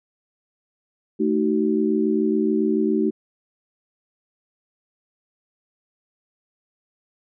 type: chord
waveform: sine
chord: D# diminished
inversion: second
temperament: equal with one note detuned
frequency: 220 / 311.1 / 378.2 Hz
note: A3 / D#4 / F#4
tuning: 0 / 0 / +38 cents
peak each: -22 dBFS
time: 1.19-3.11 s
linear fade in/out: 20 ms
effects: none